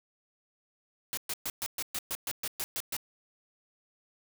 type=noise bursts; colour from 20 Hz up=white; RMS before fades=-34 dBFS; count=12; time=1.13-2.966 s; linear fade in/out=0 ms; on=43 ms; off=120 ms; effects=none